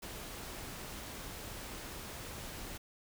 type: noise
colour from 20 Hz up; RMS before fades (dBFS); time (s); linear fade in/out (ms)
pink; -45; 0.02-2.78; 10
effects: none